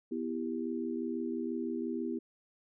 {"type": "chord", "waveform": "sine", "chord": "E minor", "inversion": "second", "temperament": "just", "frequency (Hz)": [247.2, 329.6, 395.6], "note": ["B3", "E4", "G4"], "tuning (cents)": [2, 0, 16], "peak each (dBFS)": [-36, -37, -39], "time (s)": [0.11, 2.19], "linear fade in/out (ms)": 10, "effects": []}